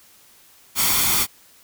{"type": "noise with comb filter", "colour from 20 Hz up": "white", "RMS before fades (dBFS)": -19, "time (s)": [0.75, 1.27], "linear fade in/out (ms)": 50, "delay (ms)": 0.89, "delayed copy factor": 0.55, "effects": ["white hiss -52 dBFS RMS until 1.63 s"]}